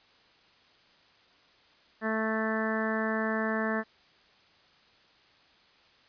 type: harmonic tone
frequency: 220 Hz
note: A3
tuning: in tune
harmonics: 1 / 2 / 3 / 4 / 5 / 6 / 7 / 8 / 9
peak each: -31 / -35 / -35 / -41 / -38 / -40 / -40 / -34 / -46 dBFS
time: 2.01-3.84 s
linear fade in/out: 50 ms
effects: white hiss -61 dBFS RMS until 6.08 s + resampled to 11025 Hz